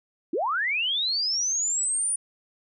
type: linear sweep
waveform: sine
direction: up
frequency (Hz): 275.5 to 9580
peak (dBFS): -23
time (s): 0.33-2.16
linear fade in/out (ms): 5
effects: none